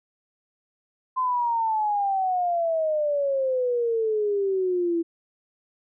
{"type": "exponential sweep", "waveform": "sine", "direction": "down", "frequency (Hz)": [1037, 331.2], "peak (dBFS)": -21, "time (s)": [1.16, 5.03], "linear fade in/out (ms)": 20, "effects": []}